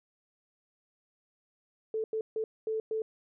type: tone bursts at uneven times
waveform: sine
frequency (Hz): 439.7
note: A4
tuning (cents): -1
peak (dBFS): -29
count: 5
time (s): 1.94-2.04 / 2.13-2.21 / 2.36-2.44 / 2.67-2.8 / 2.91-3.02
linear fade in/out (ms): 2
effects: none